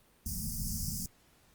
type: band-stop noise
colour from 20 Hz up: pink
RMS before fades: -36 dBFS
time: 0.26-1.06 s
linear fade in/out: 2 ms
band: 230 to 4900 Hz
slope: 96 dB/octave
effects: pink hiss -65 dBFS RMS until 1.54 s + Opus 32 kbps

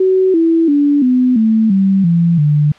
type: tone with pitch steps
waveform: sine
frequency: 376 / 329.2 / 288.3 / 252.4 / 221 / 193.51 / 169.44 / 148.36 Hz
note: F#4 / E4 / D4 / B3 / A3 / G3 / E3 / D3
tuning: +28 / -2 / -32 / +38 / +8 / -22 / +48 / +18 cents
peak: -8 dBFS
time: 0-2.72 s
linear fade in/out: 5 ms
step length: 340 ms
effects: white hiss -43 dBFS RMS until 2.78 s + low-pass 3000 Hz 12 dB/octave

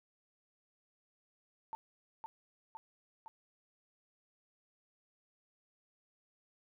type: tone with echo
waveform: sine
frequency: 892 Hz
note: A5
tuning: 23 cents sharp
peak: -38 dBFS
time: 1.73-1.75 s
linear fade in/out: 0 ms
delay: 510 ms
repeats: 3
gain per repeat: -3 dB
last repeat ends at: 3.28 s
effects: none

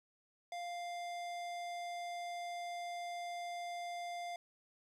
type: tone with low-pass filter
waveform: square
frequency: 698.5 Hz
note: F5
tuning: in tune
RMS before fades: -43 dBFS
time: 0.52-4.36 s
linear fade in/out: 2 ms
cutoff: 8000 Hz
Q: 0.59
effects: 12-bit

